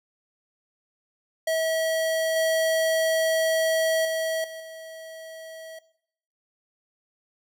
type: tone with level steps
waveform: square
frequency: 645 Hz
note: E5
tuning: 38 cents flat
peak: -23 / -21 / -25 / -36 / -39 dBFS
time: 1.47-5.79 s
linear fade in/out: 5 ms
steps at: 2.36 / 4.05 / 4.44 / 4.6 s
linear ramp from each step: 2 ms
effects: noise-tail reverb RT60 0.7 s tail -18 dB re dry